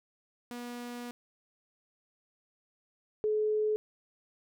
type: tone pair in turn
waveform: sawtooth / sine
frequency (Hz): 241.9 / 427.7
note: B3 / A4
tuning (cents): -36 / -49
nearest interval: minor seventh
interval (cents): 987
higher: second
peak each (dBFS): -35 / -26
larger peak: second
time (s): 0.51-1.11 / 3.24-3.76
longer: first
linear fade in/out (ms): 0
effects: none